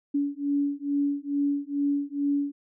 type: beating tone pair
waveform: sine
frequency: 283.5 / 285.8 Hz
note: C#4 / D4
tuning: +39 / -47 cents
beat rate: 2.3 Hz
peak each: -27 dBFS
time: 0.14-2.52 s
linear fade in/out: 10 ms
effects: none